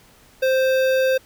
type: tone with notch filter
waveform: square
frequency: 523.3 Hz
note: C5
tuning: in tune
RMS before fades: -18 dBFS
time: 0.42-1.18 s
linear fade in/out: 10 ms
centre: 8300 Hz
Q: 0.62
effects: pink hiss -52 dBFS RMS until 1.25 s